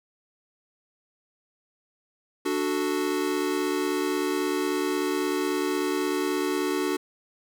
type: chord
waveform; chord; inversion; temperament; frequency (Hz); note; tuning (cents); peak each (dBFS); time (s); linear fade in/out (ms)
square; D major; none; equal; 293.7 / 370 / 440; D4 / F#4 / A4; 0 / 0 / 0; -29 / -28 / -33; 2.45-6.97; 10
effects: none